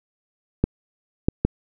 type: clicks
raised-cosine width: 3 ms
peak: -4 dBFS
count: 3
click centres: 0.64 / 1.285 / 1.45 s
effects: none